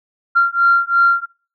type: beating tone pair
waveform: sine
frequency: 1381 / 1383.9 Hz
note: F6 / F6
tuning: -20 / -16 cents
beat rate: 2.9 Hz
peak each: -13 dBFS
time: 0.35-1.26 s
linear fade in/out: 20 ms
effects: noise-tail reverb RT60 0.4 s tail -26 dB re dry + tanh soft clip ceiling -3 dBFS